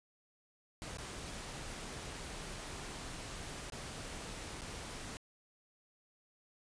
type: noise with dropouts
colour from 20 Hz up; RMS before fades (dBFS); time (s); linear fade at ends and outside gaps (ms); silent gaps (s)
pink; -45; 0.82-5.17; 0; 0.971-0.984 / 3.7-3.722 / 4.61-4.618
effects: resampled to 22050 Hz